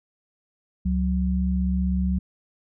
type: tone pair together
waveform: sine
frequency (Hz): 69.3 / 185.01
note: C#2 / F#3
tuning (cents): 0 / 0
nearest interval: octave + perfect fourth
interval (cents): 1700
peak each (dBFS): -23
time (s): 0.85-2.19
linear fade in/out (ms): 10
effects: none